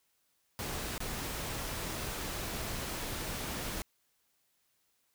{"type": "noise with dropouts", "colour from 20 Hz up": "pink", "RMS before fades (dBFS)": -38, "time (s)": [0.59, 3.82], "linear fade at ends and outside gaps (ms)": 0, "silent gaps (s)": [0.98, 1.004], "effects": ["white hiss -75 dBFS RMS until 5.14 s"]}